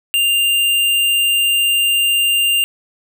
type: tone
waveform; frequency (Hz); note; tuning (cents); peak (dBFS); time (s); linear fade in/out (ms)
square; 2794; F7; 0; -13; 0.14-2.64; 0
effects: none